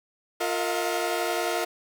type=tone cluster; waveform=sawtooth; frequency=350.2 / 457.8 / 642 / 712 Hz; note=F4 / A#4 / E5 / F5; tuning=+5 / -31 / -46 / +33 cents; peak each=-27 dBFS; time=0.4-1.65 s; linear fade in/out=10 ms; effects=none